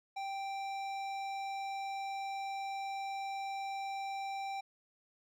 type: tone with hard clipping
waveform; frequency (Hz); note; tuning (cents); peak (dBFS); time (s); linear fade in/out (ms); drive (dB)
sine; 784; G5; 0; -39; 0.16-4.61; 10; 13
effects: none